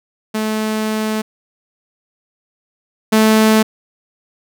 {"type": "tone pair in turn", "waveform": "sawtooth", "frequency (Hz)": [216.8, 218.3], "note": ["A3", "A3"], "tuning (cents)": [-25, -13], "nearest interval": "unison", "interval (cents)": 12, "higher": "second", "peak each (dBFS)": [-13, -5], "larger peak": "second", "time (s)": [[0.34, 1.22], [3.12, 3.63]], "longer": "first", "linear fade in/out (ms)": 10, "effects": []}